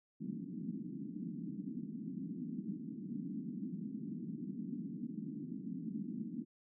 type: band-pass noise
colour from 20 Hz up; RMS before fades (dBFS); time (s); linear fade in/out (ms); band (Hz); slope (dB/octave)
pink; -43; 0.2-6.45; 20; 170 to 290; 48
effects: none